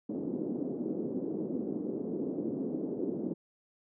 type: band-pass noise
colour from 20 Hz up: pink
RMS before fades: -35 dBFS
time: 0.09-3.34 s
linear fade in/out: 10 ms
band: 230 to 390 Hz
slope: 24 dB/octave
effects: none